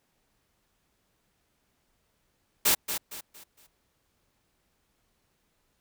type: noise with echo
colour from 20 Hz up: white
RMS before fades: -22 dBFS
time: 2.65-2.75 s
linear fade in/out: 10 ms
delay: 230 ms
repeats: 4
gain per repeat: -9 dB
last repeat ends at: 3.67 s
effects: pink hiss -73 dBFS RMS until 5.8 s